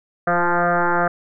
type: tone with frequency modulation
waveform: sine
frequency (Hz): 349.2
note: F4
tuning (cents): 0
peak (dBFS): -15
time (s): 0.27-1.08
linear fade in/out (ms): 5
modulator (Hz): 174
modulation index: 7.3
effects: none